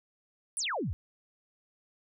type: exponential sweep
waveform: sine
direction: down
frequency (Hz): 10580 to 66.2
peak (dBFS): -30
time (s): 0.57-0.93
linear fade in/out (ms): 0
effects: none